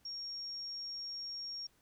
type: tone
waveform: sine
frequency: 5560 Hz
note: F8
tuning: 9 cents flat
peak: -40 dBFS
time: 0.05-1.67 s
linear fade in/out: 5 ms
effects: pink hiss -71 dBFS RMS until 1.81 s